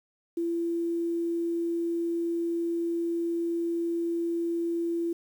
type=tone with quantisation; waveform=sine; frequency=338.4 Hz; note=E4; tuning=45 cents sharp; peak=-26 dBFS; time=0.37-5.13 s; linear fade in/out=5 ms; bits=9; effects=none